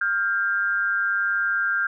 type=tone pair together; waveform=sine; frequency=1396.9 / 1597.7 Hz; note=F6 / G6; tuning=0 / +33 cents; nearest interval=major second; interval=233 cents; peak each=-23 dBFS; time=0.01-1.87 s; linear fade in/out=5 ms; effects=none